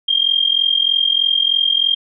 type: tone with amplitude modulation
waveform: sine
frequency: 3206 Hz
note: G7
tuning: 38 cents sharp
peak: -9 dBFS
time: 0.08-1.95 s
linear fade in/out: 10 ms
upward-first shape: sine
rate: 43.2 Hz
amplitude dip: 85%
effects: none